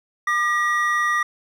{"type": "tone pair together", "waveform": "triangle", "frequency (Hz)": [1204, 1911.2], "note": ["D6", "A#6"], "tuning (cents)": [43, 43], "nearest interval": "minor sixth", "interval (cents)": 800, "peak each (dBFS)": -19, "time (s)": [0.27, 1.23], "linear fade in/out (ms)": 5, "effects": []}